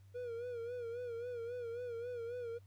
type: tone with vibrato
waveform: triangle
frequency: 477.4 Hz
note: A#4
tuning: 41 cents sharp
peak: -38 dBFS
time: 0.14-2.59 s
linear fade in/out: 20 ms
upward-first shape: sine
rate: 3.7 Hz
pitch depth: 70 cents each way
effects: added 97 Hz sine -57 dBFS peak until 2.66 s + pink hiss -75 dBFS RMS until 2.66 s

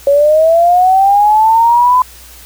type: linear sweep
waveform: sine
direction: up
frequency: 554.4 to 1015 Hz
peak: -5 dBFS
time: 0.07-2.02 s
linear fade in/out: 2 ms
effects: added 60 Hz sine -39 dBFS peak until 2.45 s + white hiss -37 dBFS RMS until 2.45 s

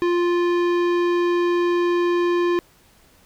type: tone with tanh clipping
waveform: sine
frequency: 349.2 Hz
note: F4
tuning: in tune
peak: -19 dBFS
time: 0.02-2.59 s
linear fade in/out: 0 ms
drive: 17 dB
effects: pink hiss -55 dBFS RMS until 3.25 s

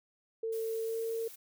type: tone with pitch glide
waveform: sine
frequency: 450 to 454.4 Hz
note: A4 to A#4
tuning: +39 to -44 cents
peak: -32 dBFS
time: 0.43-1.28 s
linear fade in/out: 5 ms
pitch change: +17 cents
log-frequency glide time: 0.82-1.06 s
type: noise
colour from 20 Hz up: blue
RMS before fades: -50 dBFS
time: 0.52-1.36 s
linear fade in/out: 10 ms
effects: none

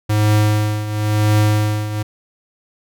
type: tone with tremolo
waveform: square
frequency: 106 Hz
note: G#2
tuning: 36 cents sharp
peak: -11 dBFS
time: 0.09-2.03 s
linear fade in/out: 10 ms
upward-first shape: triangle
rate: 0.97 Hz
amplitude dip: 75%
effects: none

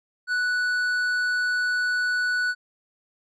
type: tone with tanh clipping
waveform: triangle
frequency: 1480 Hz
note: F#6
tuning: in tune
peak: -23 dBFS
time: 0.27-2.55 s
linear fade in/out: 50 ms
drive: 12 dB
effects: none

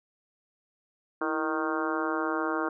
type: harmonic tone with a mistuned harmonic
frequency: 155.56 Hz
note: D#3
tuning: in tune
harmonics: 2 / 3 / 4 / 5 / 6 / 7 / 8 / 9 / 10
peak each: -31 / -35 / -37 / -38 / -38 / -35 / -37 / -35 / -40 dBFS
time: 1.21-2.69 s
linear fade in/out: 5 ms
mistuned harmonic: 2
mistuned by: +78 cents
effects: none

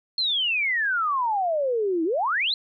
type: exponential two-way sweep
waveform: sine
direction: down then up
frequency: 4281 to 313.5 to 4281 Hz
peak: -21 dBFS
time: 0.18-2.54 s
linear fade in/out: 2 ms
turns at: 2.04 s
effects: none

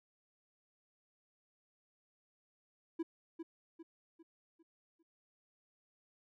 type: tone with echo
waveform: triangle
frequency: 329.6 Hz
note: E4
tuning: in tune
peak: -32 dBFS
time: 2.99-3.03 s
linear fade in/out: 10 ms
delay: 400 ms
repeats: 5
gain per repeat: -7 dB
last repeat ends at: 5.03 s
effects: none

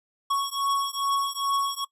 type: beating tone pair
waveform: square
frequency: 1108.7 / 1111.1 Hz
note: C#6 / C#6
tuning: 0 / +4 cents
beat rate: 2.4 Hz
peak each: -28 dBFS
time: 0.3-1.85 s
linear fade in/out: 10 ms
effects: noise-tail reverb RT60 0.1 s tail -21 dB re dry + resampled to 32000 Hz

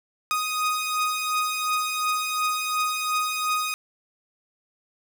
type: beating tone pair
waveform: sawtooth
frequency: 1244.5 / 1247.3 Hz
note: D#6 / D#6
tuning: 0 / +4 cents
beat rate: 2.8 Hz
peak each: -26 / -21 dBFS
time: 0.31-3.74 s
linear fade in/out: 0 ms
effects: none

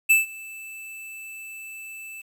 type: tone with ADSR envelope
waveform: square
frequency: 2637 Hz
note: E7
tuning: in tune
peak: -13 dBFS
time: 0.09-2.22 s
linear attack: 17 ms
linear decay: 150 ms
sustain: -24 dB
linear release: 13 ms
effects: 9-bit

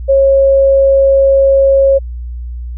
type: tone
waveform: sine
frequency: 545 Hz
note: C#5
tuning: 29 cents flat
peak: -5 dBFS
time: 0.08-1.99 s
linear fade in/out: 20 ms
effects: added 60 Hz sine -20 dBFS peak until 2.77 s

